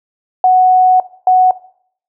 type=tone pair in turn; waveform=sine; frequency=740 / 740 Hz; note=F#5 / F#5; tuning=0 / 0 cents; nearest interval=unison; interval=0 cents; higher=neither; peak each=-5 dBFS; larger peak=neither; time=0.44-1 / 1.27-1.51 s; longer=first; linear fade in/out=2 ms; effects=noise-tail reverb RT60 0.6 s tail -18 dB re dry